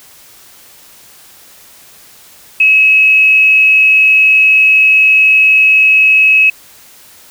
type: tone with amplitude modulation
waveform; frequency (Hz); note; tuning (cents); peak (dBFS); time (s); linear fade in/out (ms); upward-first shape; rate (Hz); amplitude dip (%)
sine; 2572; E7; -43; -3; 2.6-6.5; 5; sine; 241; 25
effects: white hiss -40 dBFS RMS until 7.3 s